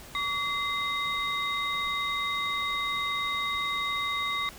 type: tone cluster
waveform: sine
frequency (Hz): 1139 / 2064 / 3745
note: C#6 / C7 / A#7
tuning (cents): +47 / -24 / +7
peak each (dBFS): -30 / -31 / -32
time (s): 0.15-4.49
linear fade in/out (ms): 0
effects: tanh soft clip ceiling -20 dBFS + pink hiss -47 dBFS RMS until 4.58 s